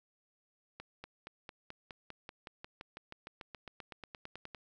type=accelerating click train; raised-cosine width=0.3 ms; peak=-29 dBFS; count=25; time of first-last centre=0.8-4.548 s; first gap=240 ms; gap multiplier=0.96; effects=none